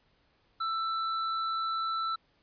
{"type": "tone with hard clipping", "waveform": "sine", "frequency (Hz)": 1328, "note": "E6", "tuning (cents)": 12, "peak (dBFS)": -31, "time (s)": [0.6, 2.16], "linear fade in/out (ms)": 10, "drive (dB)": 17, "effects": ["pink hiss -69 dBFS RMS until 2.42 s", "resampled to 11025 Hz"]}